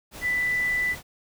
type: tone in noise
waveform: sine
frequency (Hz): 1986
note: B6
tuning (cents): +9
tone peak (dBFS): -22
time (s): 0.21-0.96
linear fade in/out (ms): 50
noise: pink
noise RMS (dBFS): -40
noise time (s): 0.11-1.03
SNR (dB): +15
effects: none